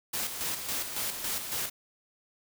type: noise with tremolo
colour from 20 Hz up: white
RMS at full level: -32 dBFS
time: 0.13-1.7 s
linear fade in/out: 10 ms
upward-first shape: square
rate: 3.6 Hz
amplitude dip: 50%
effects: none